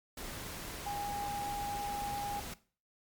sine tone in noise, 815 Hz, G#5, 33 cents flat, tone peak -35 dBFS, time 0.86-2.4 s, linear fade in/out 5 ms, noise pink, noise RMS -43 dBFS, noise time 0.17-2.54 s, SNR +5 dB, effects noise-tail reverb RT60 0.4 s tail -18 dB re dry + MP3 96 kbps

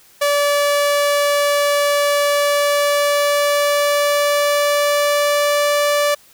sawtooth tone with pitch glide, 577 to 582.7 Hz, D5 to D5, -31 to -14 cents, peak -10 dBFS, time 0.21-6.15 s, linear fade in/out 10 ms, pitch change +17 cents, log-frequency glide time 2.2-5.87 s, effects white hiss -49 dBFS RMS until 6.33 s

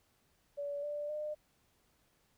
sine tone with pitch steps, 573 / 588.1 / 603.6 Hz, D5 / D5 / D5, -43 / +2 / +47 cents, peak -36 dBFS, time 0.57-1.35 s, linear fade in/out 20 ms, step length 260 ms, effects pink hiss -73 dBFS RMS until 2.37 s

